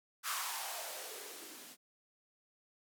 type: noise with band-pass filter sweep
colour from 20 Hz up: violet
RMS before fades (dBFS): -43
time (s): 0.23-1.77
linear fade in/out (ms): 50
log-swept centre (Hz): 1300 to 220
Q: 3.9
effects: none